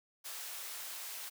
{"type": "high-pass noise", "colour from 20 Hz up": "white", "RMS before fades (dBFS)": -44, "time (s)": [0.24, 1.3], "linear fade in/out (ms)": 20, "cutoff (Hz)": 640, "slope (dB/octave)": 12, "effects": []}